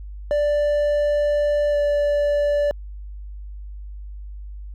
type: tone with pitch glide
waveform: triangle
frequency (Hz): 587.3 to 582.2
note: D5 to D5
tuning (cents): 0 to -15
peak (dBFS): -15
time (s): 0.31-2.71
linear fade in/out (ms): 0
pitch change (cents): -15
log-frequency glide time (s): 1.71-1.76
effects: added 50 Hz sine -32 dBFS peak until 4.74 s